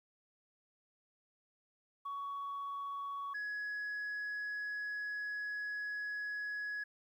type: tone pair in turn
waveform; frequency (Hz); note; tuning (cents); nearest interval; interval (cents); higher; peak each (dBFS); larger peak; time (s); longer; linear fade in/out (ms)
sine; 1121 / 1679.6; C#6 / G#6; +19 / +19; perfect fifth; 700; second; -37 / -35; second; 2.05-3.34 / 3.34-6.84; second; 10
effects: tanh soft clip ceiling -36 dBFS + 12-bit